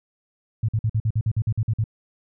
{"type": "tone bursts", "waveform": "sine", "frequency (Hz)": 110, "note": "A2", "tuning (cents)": 0, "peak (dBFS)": -18, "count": 12, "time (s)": [0.63, 1.841], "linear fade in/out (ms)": 5, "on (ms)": 56, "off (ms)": 49, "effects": []}